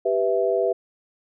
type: chord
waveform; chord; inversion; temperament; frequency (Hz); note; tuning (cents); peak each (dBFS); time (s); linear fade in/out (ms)
sine; E minor; first; equal; 392 / 493.9 / 659.3; G4 / B4 / E5; 0 / 0 / 0; -23; 0.05-0.73; 10
effects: none